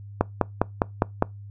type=click train; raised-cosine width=1 ms; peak=-4 dBFS; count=6; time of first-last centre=0.21-1.224 s; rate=4.93 Hz; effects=noise-tail reverb RT60 0.2 s tail -23 dB re dry + added 101 Hz sine -38 dBFS peak until 1.5 s